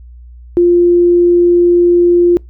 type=tone; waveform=sine; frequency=349.2 Hz; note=F4; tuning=in tune; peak=-5 dBFS; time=0.57-2.37 s; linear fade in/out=0 ms; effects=noise-tail reverb RT60 0.2 s tail -26 dB re dry + added 60 Hz sine -32 dBFS peak until 2.49 s